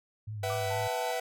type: tone with vibrato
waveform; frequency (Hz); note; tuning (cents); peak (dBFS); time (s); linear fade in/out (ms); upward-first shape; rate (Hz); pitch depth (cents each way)
sine; 103.83; G#2; 0; -35; 0.27-0.88; 10; triangle; 4.2; 86
type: chord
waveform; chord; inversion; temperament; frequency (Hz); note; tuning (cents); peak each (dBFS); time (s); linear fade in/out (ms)
45% pulse; B suspended fourth; none; equal with one note detuned; 493.9 / 659.3 / 757.3; B4 / E5 / F#5; 0 / 0 / +40; -35; 0.43-1.2; 5
type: tone with exponential decay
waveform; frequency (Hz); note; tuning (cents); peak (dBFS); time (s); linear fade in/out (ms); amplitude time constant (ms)
sine; 1174.7; D6; 0; -35; 0.5-0.79; 0; 63
type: tone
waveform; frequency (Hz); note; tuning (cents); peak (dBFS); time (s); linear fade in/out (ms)
sine; 880; A5; 0; -36; 0.7-1.12; 10
effects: none

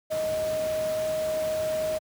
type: tone in noise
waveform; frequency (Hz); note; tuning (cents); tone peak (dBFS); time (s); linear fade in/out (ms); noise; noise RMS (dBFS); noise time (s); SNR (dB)
sine; 626; D#5; +10; -25; 0.1-1.99; 20; pink; -38; 0.1-1.99; +10
effects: high-pass 80 Hz 12 dB/octave

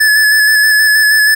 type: tone with vibrato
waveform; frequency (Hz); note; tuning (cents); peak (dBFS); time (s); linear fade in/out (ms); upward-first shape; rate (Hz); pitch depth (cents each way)
square; 1724; A6; -36; -7; 0-1.35; 10; square; 6.3; 19
effects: none

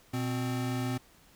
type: tone pair together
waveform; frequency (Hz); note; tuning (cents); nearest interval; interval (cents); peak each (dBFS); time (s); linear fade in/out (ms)
square; 122.17 / 257.9; B2 / C4; -18 / -25; octave + minor second; 1293; -33 / -34; 0.13-0.98; 10
effects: pink hiss -60 dBFS RMS until 1.35 s

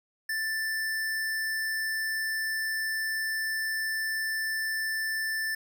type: tone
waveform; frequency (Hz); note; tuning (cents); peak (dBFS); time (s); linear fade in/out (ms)
square; 1767; A6; +7; -29; 0.29-5.55; 5
effects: none

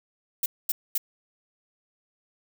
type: noise bursts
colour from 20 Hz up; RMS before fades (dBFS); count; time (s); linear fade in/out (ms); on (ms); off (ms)
violet; -25; 3; 0.43-0.98; 5; 30; 230
effects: none

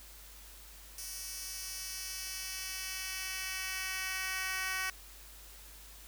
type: tone with high-pass filter sweep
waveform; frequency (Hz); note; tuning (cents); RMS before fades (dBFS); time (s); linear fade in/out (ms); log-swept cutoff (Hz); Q
10% pulse; 376.6; F#4; +31; -39; 0.98-4.9; 2; 6500 to 1600; 1
effects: added 50 Hz sine -54 dBFS peak until 6.07 s + white hiss -54 dBFS RMS until 6.07 s

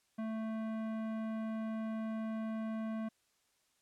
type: tone with tanh clipping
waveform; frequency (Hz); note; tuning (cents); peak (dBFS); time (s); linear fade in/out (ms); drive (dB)
sine; 221; A3; +8; -38; 0.18-3.09; 10; 16
effects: white hiss -75 dBFS RMS until 3.81 s + low-pass 10000 Hz 12 dB/octave

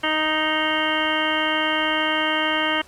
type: harmonic tone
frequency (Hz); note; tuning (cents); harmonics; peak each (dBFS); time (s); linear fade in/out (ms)
311.1; D#4; 0; 1 / 2 / 3 / 4 / 5 / 6 / 7 / 9 / 10; -28 / -28 / -28 / -28 / -28 / -28 / -28 / -28 / -28; 0.03-2.82; 10
effects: pink hiss -49 dBFS RMS until 2.87 s + low-pass 11000 Hz 12 dB/octave

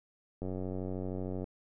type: click train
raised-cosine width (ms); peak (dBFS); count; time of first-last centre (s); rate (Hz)
2; -25; 96; 0.42-1.442; 93
effects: none

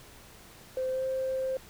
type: tone with pitch glide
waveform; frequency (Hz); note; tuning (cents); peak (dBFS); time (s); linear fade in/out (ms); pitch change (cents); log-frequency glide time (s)
sine; 518 to 524.9; C5 to C5; -17 to +5; -27; 0.77-1.57; 2; +22; 0.91-1.04
effects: tanh soft clip ceiling -24 dBFS + pink hiss -52 dBFS RMS until 1.69 s

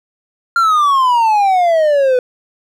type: exponential sweep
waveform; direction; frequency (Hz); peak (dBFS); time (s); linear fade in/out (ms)
triangle; down; 1396.9 to 493.9; -7; 0.56-2.19; 2
effects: none

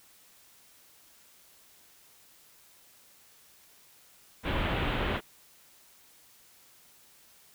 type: low-pass noise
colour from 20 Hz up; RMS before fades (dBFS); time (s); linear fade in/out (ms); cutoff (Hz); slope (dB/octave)
pink; -30; 4.43-5.21; 50; 3500; 48
effects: white hiss -59 dBFS RMS until 7.54 s

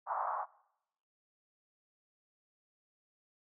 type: band-pass noise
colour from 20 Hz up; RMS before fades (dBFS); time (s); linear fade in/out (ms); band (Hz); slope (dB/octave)
white; -36; 0.06-0.46; 50; 680 to 1200; 48
effects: noise-tail reverb RT60 0.8 s tail -22 dB re dry

